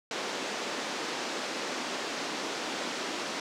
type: band-pass noise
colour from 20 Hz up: pink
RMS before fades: -35 dBFS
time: 0.11-3.4 s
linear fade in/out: 2 ms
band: 250 to 6500 Hz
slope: 24 dB/octave
effects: none